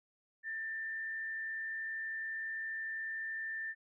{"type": "tone with frequency modulation", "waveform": "sine", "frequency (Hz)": 1786, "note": "A6", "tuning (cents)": 25, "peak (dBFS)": -37, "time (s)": [0.43, 3.75], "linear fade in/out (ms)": 50, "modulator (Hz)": 85.4, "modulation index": 0.36, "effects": []}